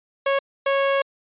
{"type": "tone bursts at uneven times", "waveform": "sawtooth", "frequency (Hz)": 551, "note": "C#5", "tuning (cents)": -11, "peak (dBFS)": -14, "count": 2, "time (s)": [[0.26, 0.39], [0.66, 1.02]], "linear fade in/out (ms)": 5, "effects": ["resampled to 8000 Hz"]}